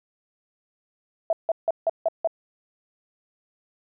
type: tone bursts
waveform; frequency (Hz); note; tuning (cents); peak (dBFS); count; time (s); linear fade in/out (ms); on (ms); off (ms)
sine; 658; E5; -3; -18; 6; 1.3-2.274; 2; 29; 160
effects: none